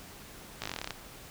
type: slowing click train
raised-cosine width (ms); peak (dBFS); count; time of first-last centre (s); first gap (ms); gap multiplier
0.2; -17; 13; 0.62-0.907; 17; 1.06
effects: pink hiss -49 dBFS RMS until 1.3 s